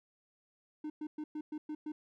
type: tone bursts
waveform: triangle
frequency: 304.3 Hz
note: D#4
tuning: 38 cents flat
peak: -35 dBFS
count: 7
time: 0.84-1.92 s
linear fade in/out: 5 ms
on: 60 ms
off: 110 ms
effects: none